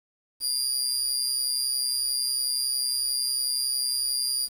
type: tone with amplitude modulation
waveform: 25% pulse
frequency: 4801 Hz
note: D8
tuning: 37 cents sharp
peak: -17 dBFS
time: 0.4-4.49 s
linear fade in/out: 50 ms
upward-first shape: sine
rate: 131 Hz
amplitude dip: 65%
effects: 8-bit